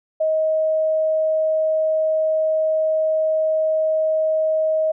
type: tone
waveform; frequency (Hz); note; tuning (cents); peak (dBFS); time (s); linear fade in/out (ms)
sine; 630; D#5; +21; -16; 0.2-4.92; 10
effects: none